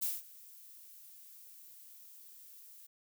violet noise with ADSR envelope, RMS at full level -33 dBFS, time 0.01-2.87 s, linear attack 20 ms, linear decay 190 ms, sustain -22 dB, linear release 11 ms, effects none

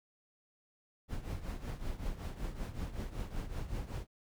brown noise with tremolo, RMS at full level -36 dBFS, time 1.08-4.07 s, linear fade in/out 50 ms, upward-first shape triangle, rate 5.3 Hz, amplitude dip 80%, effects none

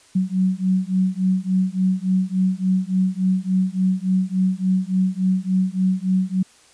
sine beating tone pair, 185 / 188.5 Hz, F#3 / F#3, 0 / +32 cents, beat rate 3.5 Hz, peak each -20 dBFS, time 0.15-6.43 s, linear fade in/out 10 ms, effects white hiss -52 dBFS RMS until 6.73 s + resampled to 22050 Hz

